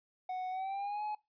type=tone with pitch glide; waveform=triangle; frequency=740 to 845.1 Hz; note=F#5 to G#5; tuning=0 to +30 cents; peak=-33 dBFS; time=0.29-1.15 s; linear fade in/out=5 ms; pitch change=+230 cents; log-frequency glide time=0.5-1.03 s; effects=noise-tail reverb RT60 0.2 s tail -20 dB re dry + resampled to 11025 Hz